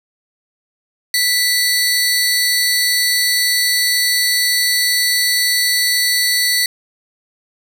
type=tone pair together; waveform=sawtooth; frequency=1975.5 / 4438 Hz; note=B6 / C#8; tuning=0 / +1 cents; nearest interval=octave + major second; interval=1401 cents; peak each=-13 dBFS; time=1.14-6.66 s; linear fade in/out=2 ms; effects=none